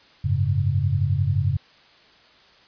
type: chord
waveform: sine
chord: F# suspended second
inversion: none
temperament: equal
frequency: 92.5 / 103.83 / 138.59 Hz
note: F#2 / G#2 / C#3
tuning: 0 / 0 / 0 cents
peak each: -23 dBFS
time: 0.24-1.57 s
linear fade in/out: 10 ms
effects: white hiss -53 dBFS RMS until 2.67 s + resampled to 11025 Hz